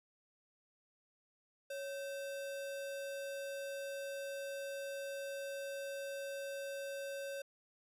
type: tone with sample-and-hold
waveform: sine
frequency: 554.4 Hz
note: C#5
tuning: in tune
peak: -40 dBFS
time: 1.7-7.42 s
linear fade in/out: 5 ms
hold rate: 2100 Hz
effects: resampled to 32000 Hz